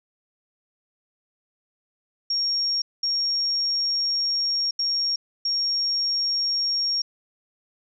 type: tone bursts at uneven times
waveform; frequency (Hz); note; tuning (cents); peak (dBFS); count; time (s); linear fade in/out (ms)
sine; 5560; F8; -9; -21; 4; 2.3-2.82 / 3.03-4.71 / 4.79-5.16 / 5.45-7.02; 5
effects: none